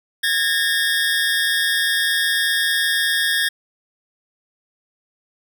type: tone pair together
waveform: 25% pulse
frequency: 1654.7 / 1815 Hz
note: G#6 / A#6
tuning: -7 / -47 cents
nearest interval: major second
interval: 160 cents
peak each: -16 dBFS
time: 0.23-3.49 s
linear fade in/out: 10 ms
effects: none